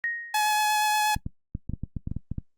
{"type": "tone with exponential decay", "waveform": "sine", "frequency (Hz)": 1871, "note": "A#6", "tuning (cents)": 6, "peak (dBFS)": -24, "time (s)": [0.04, 0.64], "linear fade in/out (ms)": 0, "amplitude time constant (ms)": 130}
{"type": "tone with vibrato", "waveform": "sawtooth", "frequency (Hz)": 849, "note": "G#5", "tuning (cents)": 38, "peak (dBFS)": -18, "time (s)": [0.34, 1.15], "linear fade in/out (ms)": 5, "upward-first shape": "sine", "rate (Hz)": 8.4, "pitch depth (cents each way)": 11}
{"type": "clicks", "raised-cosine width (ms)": 5, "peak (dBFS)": -18, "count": 12, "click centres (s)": [1.164, 1.264, 1.551, 1.696, 1.736, 1.836, 1.967, 2.074, 2.115, 2.166, 2.316, 2.383]}
{"effects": ["noise-tail reverb RT60 0.1 s tail -20 dB re dry", "Opus 48 kbps"]}